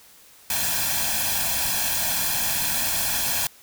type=noise with comb filter; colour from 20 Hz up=white; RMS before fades=-24 dBFS; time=0.5-3.47 s; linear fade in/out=2 ms; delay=1.2 ms; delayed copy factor=+0.75; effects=white hiss -51 dBFS RMS until 3.62 s